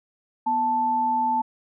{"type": "tone pair together", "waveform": "sine", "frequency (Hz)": [245.4, 880], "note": ["B3", "A5"], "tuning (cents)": [-11, 0], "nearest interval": "octave + minor seventh", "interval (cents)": 2211, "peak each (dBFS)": [-31, -20], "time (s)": [0.46, 1.42], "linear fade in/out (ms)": 10, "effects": []}